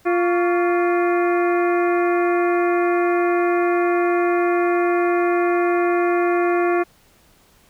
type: harmonic tone with a mistuned harmonic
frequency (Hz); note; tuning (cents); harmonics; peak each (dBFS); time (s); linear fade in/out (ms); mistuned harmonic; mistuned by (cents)
349.2; F4; 0; 1 / 2 / 3 / 4 / 5 / 6 / 7; -17 / -23 / -27 / -29 / -31 / -33 / -34; 0.05-6.84; 20; 3; +120
effects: pink hiss -55 dBFS RMS until 7.69 s